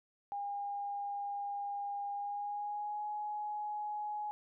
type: tone with pitch glide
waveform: sine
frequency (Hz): 809 to 838.5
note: G#5 to G#5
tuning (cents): -46 to +16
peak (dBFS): -36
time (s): 0.32-4.31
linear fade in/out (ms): 0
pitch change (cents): +62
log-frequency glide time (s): 2.11-3.05
effects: none